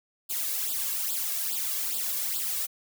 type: noise with flanger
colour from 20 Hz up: blue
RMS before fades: -30 dBFS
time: 0.29-2.67 s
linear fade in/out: 20 ms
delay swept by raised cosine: 0.24 to 1.84 ms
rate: 2.4 Hz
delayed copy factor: +1
effects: none